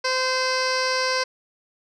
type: tone with low-pass filter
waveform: 15% pulse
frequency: 516 Hz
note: C5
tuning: 24 cents flat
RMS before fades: -23 dBFS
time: 0.04-1.24 s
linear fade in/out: 10 ms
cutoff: 4900 Hz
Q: 3
effects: none